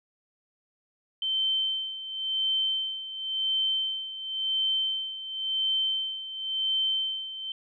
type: tone with tremolo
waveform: sine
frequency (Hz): 3098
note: G7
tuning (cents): -21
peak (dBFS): -23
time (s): 1.22-7.52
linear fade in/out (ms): 2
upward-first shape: sine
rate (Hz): 0.94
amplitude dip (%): 75
effects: none